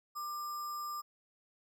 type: tone with sample-and-hold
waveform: sine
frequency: 1190 Hz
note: D6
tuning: 22 cents sharp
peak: -37 dBFS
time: 0.15-1.02 s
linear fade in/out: 20 ms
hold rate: 6300 Hz
effects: none